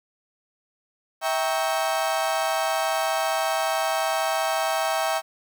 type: chord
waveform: 35% pulse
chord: E diminished seventh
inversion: none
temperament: equal with one note detuned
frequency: 649.4 / 784 / 932.3 / 1108.7 Hz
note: E5 / G5 / Bb5 / Db6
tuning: -26 / 0 / 0 / 0 cents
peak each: -24 / -25 / -30 / -30 dBFS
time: 1.21-5.22 s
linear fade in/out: 50 ms
effects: 9-bit